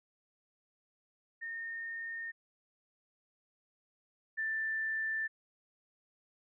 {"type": "tone pair in turn", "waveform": "sine", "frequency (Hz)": [1831, 1771.7], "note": ["A#6", "A6"], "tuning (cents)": [-32, 11], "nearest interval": "minor second", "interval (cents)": 57, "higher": "first", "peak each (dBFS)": [-38, -32], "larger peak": "second", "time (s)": [[1.41, 2.32], [4.37, 5.28]], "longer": "neither", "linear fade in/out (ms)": 20, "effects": []}